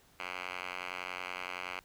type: tone with band-pass filter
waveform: 5% pulse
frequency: 90.7 Hz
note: F#2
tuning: 34 cents flat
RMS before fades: -41 dBFS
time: 0.19-1.8 s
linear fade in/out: 10 ms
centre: 2000 Hz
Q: 3.1
effects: pink hiss -64 dBFS RMS until 1.84 s